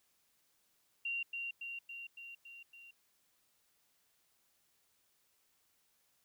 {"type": "tone with echo", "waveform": "sine", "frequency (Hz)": 2763, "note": "F7", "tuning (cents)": -19, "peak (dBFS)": -35, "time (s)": [1.05, 1.23], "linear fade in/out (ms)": 5, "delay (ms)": 280, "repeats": 6, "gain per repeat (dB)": -3, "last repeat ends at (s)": 2.91, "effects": ["white hiss -75 dBFS RMS until 6.24 s"]}